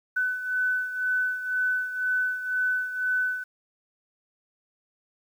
sine beating tone pair, 1503 / 1505 Hz, F#6 / F#6, +27 / +29 cents, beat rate 2 Hz, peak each -25 / -31 dBFS, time 0.16-3.44 s, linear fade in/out 10 ms, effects 9-bit

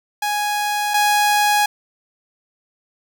sawtooth tone pair in turn, 830.6 / 830.6 Hz, G#5 / G#5, 0 / 0 cents, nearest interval unison, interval 0 cents, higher neither, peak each -15 / -10 dBFS, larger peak second, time 0.22-0.94 / 0.94-1.66 s, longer neither, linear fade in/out 5 ms, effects none

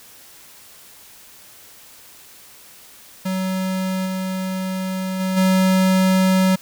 square tone with level steps, 187.8 Hz, F#3, 26 cents sharp, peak -21 / -23 / -20 / -14 dBFS, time 3.25-6.56 s, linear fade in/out 10 ms, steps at 4.05 / 5.19 / 5.36 s, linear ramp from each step 20 ms, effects white hiss -45 dBFS RMS until 6.61 s

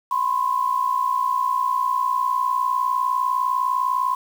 sine tone pair together, 1006.1 / 1066 Hz, B5 / C6, +32 / +32 cents, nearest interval minor second, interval 100 cents, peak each -21 / -22 dBFS, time 0.11-4.15 s, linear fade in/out 5 ms, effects 7-bit

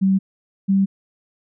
sine tone pair in turn, 192.1 / 194.78 Hz, G3 / G3, -35 / -11 cents, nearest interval unison, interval 24 cents, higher second, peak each -13 dBFS, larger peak neither, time 0.01-0.19 / 0.68-0.86 s, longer neither, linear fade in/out 20 ms, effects none

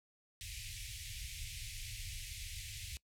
pink band-stop noise, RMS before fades -45 dBFS, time 0.41-2.97 s, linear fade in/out 0 ms, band 120 to 2100 Hz, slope 48 dB/octave, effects noise-tail reverb RT60 0.1 s tail -21 dB re dry + low-pass 12000 Hz 12 dB/octave

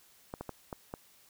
clicks, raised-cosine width 1 ms, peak -24 dBFS, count 5, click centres 0.339 / 0.41 / 0.493 / 0.728 / 0.939 s, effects white hiss -62 dBFS RMS until 1.29 s

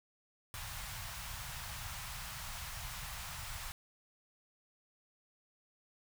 pink band-stop noise, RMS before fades -44 dBFS, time 0.54-3.72 s, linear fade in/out 0 ms, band 140 to 790 Hz, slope 24 dB/octave, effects none

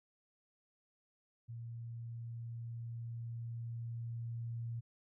sine tone with level ramp, 116.54 Hz, A#2, in tune, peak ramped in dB -43 to -38 dBFS, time 1.48-4.81 s, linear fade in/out 20 ms, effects none

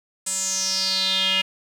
square tone with band-pass filter sweep, 190 Hz, F#3, 46 cents sharp, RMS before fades -23 dBFS, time 0.26-1.42 s, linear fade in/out 10 ms, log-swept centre 8200 to 2800 Hz, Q 6.4, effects 8-bit

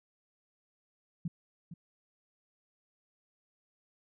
sine tone with echo, 168.7 Hz, E3, 40 cents sharp, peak -31 dBFS, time 1.25-1.28 s, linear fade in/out 5 ms, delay 460 ms, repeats 1, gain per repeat -11 dB, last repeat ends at 1.74 s, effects none

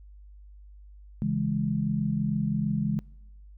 sine chord, C# minor, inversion none, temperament equal, 138.59 / 164.81 / 207.7 Hz, C#3 / E3 / G#3, 0 / 0 / 0 cents, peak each -30 / -30 / -27 dBFS, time 1.22-2.99 s, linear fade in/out 0 ms, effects noise-tail reverb RT60 0.9 s tail -24 dB re dry + added 50 Hz sine -46 dBFS peak until 3.57 s

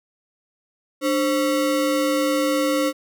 square ring-modulated tone, 412.1 Hz, G#4, 13 cents flat, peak -16 dBFS, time 1.01-2.93 s, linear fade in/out 50 ms, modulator 116 Hz, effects none

